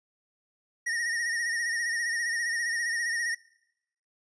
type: tone with vibrato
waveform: square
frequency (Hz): 1864.7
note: A#6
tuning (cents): 0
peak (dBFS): -28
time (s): 0.86-3.35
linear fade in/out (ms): 10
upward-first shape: sine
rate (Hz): 15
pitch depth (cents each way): 55
effects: noise-tail reverb RT60 0.8 s tail -21 dB re dry + resampled to 22050 Hz